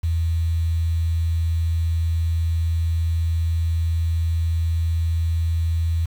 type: tone with quantisation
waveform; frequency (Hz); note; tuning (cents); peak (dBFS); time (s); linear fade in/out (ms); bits
sine; 82.6; E2; +4; -18; 0.03-6.06; 10; 7
effects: none